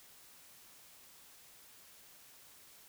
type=silence; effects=white hiss -59 dBFS RMS until 2.88 s